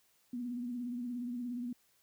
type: tone with vibrato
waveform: sine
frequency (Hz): 243.4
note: B3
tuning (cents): -25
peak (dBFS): -36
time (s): 0.33-1.73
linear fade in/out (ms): 5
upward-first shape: triangle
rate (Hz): 17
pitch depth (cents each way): 65
effects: white hiss -71 dBFS RMS until 2.02 s